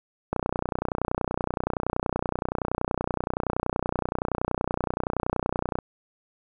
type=click train; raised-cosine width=1 ms; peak=-11 dBFS; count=168; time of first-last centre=0.33-5.788 s; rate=30.6 Hz; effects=none